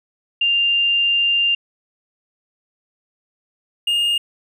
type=tone pair in turn; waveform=sine / triangle; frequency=2794 / 2833 Hz; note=F7 / F7; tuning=0 / +24 cents; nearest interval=unison; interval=24 cents; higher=second; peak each=-14 dBFS; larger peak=neither; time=0.41-1.55 / 3.87-4.18 s; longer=first; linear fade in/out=5 ms; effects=none